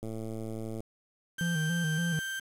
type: click train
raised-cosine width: 2 ms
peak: -26 dBFS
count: 87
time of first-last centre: 0.03-0.805 s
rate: 111 Hz
type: tone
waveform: 35% pulse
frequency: 1568 Hz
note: G6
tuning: in tune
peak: -32 dBFS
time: 1.38-2.4 s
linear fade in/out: 10 ms
type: tone with vibrato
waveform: triangle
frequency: 163.1 Hz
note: E3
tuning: 18 cents flat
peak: -26 dBFS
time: 1.41-2.19 s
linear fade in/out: 0 ms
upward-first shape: square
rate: 3.5 Hz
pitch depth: 74 cents each way
effects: resampled to 32000 Hz + 8-bit